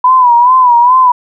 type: tone with vibrato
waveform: sine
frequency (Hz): 987.8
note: B5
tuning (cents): 0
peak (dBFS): -3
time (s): 0.04-1.12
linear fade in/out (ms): 5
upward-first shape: sine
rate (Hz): 2.4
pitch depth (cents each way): 82
effects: none